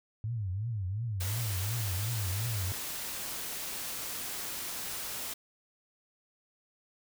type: tone with vibrato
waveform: sine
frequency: 103.83 Hz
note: G#2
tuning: in tune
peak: -31 dBFS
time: 0.24-2.72 s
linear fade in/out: 0 ms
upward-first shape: triangle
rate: 2.8 Hz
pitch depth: 280 cents each way
type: noise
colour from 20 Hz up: white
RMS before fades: -38 dBFS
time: 1.2-5.34 s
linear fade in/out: 10 ms
effects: none